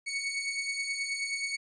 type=beating tone pair; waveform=sawtooth; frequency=2217 / 2226.4 Hz; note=C#7 / C#7; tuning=0 / +7 cents; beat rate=9.4 Hz; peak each=-34 / -29 dBFS; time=0.06-1.57 s; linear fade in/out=20 ms; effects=resampled to 22050 Hz